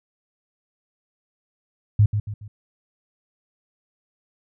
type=tone with echo; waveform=sine; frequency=104.6 Hz; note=G#2; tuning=13 cents sharp; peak=-11 dBFS; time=1.99-2.06 s; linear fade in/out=5 ms; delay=140 ms; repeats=3; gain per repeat=-8 dB; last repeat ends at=2.48 s; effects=none